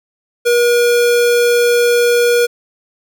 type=tone; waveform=square; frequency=479.3 Hz; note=A#4; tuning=48 cents sharp; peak=-10 dBFS; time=0.45-2.47 s; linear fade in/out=20 ms; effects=none